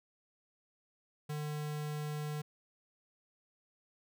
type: tone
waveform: square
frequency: 150 Hz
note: D3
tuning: 37 cents sharp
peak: -37 dBFS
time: 1.29-2.42 s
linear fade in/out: 10 ms
effects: none